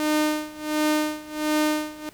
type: tone with tremolo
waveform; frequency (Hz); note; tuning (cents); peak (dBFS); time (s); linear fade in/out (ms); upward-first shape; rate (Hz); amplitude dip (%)
sawtooth; 304.7; D#4; -36; -15; 0-2.09; 0; sine; 1.4; 90
effects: pink hiss -52 dBFS RMS until 2.13 s